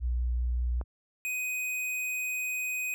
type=tone with vibrato; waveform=sine; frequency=60.6 Hz; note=B1; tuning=32 cents flat; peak=-26 dBFS; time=0-0.84 s; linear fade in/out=50 ms; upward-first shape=triangle; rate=5.2 Hz; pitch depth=12 cents each way
type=click; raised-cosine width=1 ms; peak=-27 dBFS; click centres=0.813 s
type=tone; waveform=square; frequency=2500 Hz; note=D#7; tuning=8 cents sharp; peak=-31 dBFS; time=1.25-2.94 s; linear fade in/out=0 ms
effects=none